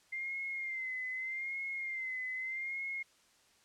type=tone with vibrato; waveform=sine; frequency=2093 Hz; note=C7; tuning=in tune; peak=-36 dBFS; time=0.12-3.03 s; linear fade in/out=10 ms; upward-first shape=sine; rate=0.82 Hz; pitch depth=59 cents each way; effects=white hiss -67 dBFS RMS until 3.64 s + low-pass 8000 Hz 12 dB/octave